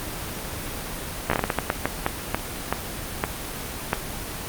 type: slowing click train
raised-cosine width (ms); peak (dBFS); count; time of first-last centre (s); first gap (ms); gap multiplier
0.5; -5; 15; 1.3-3.931; 14; 1.35
effects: pink hiss -32 dBFS RMS until 4.48 s + Opus 24 kbps